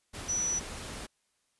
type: tone in noise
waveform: sine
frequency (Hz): 5920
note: F#8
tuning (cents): 0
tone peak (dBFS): -28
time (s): 0.28-0.6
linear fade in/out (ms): 20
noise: pink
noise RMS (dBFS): -41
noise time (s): 0.13-1.07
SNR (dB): +10
effects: white hiss -75 dBFS RMS until 1.59 s + resampled to 24000 Hz